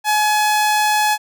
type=tone; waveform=sawtooth; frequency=847 Hz; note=G#5; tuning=34 cents sharp; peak=-10 dBFS; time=0.04-1.18 s; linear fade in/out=50 ms; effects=none